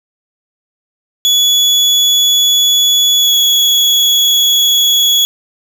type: tone with pitch glide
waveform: 35% pulse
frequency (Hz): 3400 to 3367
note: G#7 to G#7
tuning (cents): +40 to +23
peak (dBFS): -6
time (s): 1.25-5.25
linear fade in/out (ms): 0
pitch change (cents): -17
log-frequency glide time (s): 3.17-3.35
effects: 7-bit